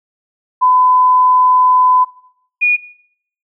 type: tone pair in turn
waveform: sine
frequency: 1008 / 2449 Hz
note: B5 / D#7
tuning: +35 / -28 cents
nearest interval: octave + minor third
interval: 1537 cents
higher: second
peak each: -7 / -8 dBFS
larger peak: first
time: 0.61-2.05 / 2.61-2.77 s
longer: first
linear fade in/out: 20 ms
effects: noise-tail reverb RT60 0.7 s tail -20 dB re dry